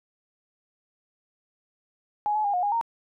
sine tone with pitch steps, 835 / 854 / 811 / 720 / 819 / 924 Hz, G#5 / G#5 / G#5 / F#5 / G#5 / A#5, +9 / +48 / -41 / -47 / -24 / -16 cents, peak -22 dBFS, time 2.26-2.812 s, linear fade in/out 0 ms, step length 92 ms, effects none

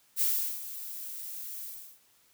violet noise with ADSR envelope, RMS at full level -26 dBFS, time 0.16-2 s, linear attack 52 ms, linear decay 370 ms, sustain -14 dB, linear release 370 ms, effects white hiss -65 dBFS RMS until 2.33 s

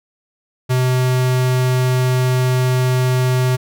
square tone, 127.5 Hz, C3, 44 cents flat, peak -14 dBFS, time 0.69-3.57 s, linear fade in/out 20 ms, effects none

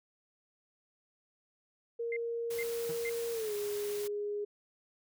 sine tone with pitch glide, 466.2 to 412.9 Hz, A#4 to G#4, 0 to -10 cents, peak -33 dBFS, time 1.99-4.45 s, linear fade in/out 10 ms, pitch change -210 cents, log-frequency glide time 3.32-3.54 s
sine tone bursts, 2093 Hz, C7, in tune, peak -36 dBFS, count 3, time 2.12-3.095 s, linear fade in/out 2 ms, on 45 ms, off 420 ms
white noise, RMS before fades -45 dBFS, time 2.5-4.08 s, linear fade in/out 10 ms
sawtooth tone with exponential decay, 163.1 Hz, E3, 18 cents flat, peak -36 dBFS, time 2.89-3.01 s, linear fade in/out 5 ms, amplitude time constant 25 ms
effects none

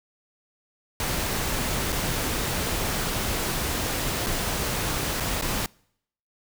pink noise with dropouts, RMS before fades -27 dBFS, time 1-5.66 s, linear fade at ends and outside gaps 1 ms, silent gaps 1.922-1.926 / 4.264-4.268 / 5.201-5.205 / 5.412-5.422 s, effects noise-tail reverb RT60 0.7 s tail -26 dB re dry

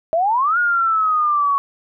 sine exponential two-way sweep, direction up then down, 630 to 1447 to 1110 Hz, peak -14 dBFS, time 0.13-1.58 s, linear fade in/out 0 ms, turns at 0.58 s, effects none

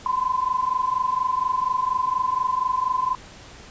sine tone pair together, 1008 / 1032.2 Hz, B5 / C6, +35 / -24 cents, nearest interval unison, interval 41 cents, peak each -23 / -23 dBFS, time 0.06-3.15 s, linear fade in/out 2 ms, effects pink hiss -44 dBFS RMS until 3.7 s + resampled to 16000 Hz

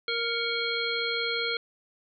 harmonic tone with a mistuned harmonic, 466.2 Hz, A#4, in tune, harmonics 1 / 3 / 5 / 7 / 9, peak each -33 / -33 / -33 / -33 / -33 dBFS, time 0.08-1.57 s, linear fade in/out 2 ms, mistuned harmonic 5, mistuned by -72 cents, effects none

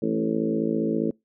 harmonic tone with a mistuned harmonic, 55 Hz, A1, in tune, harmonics 3 / 4 / 5 / 6 / 7 / 8 / 9 / 10, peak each -33 / -27 / -31 / -27 / -36 / -28 / -38 / -35 dBFS, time 0.02-1.11 s, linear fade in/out 5 ms, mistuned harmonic 5, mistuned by -19 cents, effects noise-tail reverb RT60 0.2 s tail -25 dB re dry

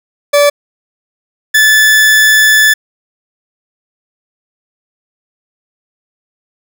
40% pulse tone pair in turn, 578 / 1738.6 Hz, D5 / A6, -28 / -21 cents, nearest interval octave + perfect fifth, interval 1907 cents, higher second, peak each -4 dBFS, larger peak neither, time 0.33-0.5 / 1.54-2.74 s, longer second, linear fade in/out 10 ms, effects none

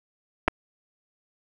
clicks, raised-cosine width 0.5 ms, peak -6 dBFS, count 2, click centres 0.479 / 0.482 s, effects none

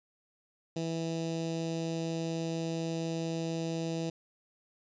15% pulse tone with notch filter, 164.2 Hz, E3, 6 cents flat, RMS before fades -34 dBFS, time 0.76-4.1 s, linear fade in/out 5 ms, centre 1500 Hz, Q 0.6, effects resampled to 16000 Hz

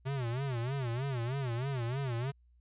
square tone with vibrato, 127.3 Hz, C3, 47 cents flat, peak -33 dBFS, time 0.05-2.32 s, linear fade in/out 20 ms, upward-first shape sine, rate 3.2 Hz, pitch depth 170 cents each way, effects added 60 Hz sine -61 dBFS peak until 2.6 s + resampled to 8000 Hz

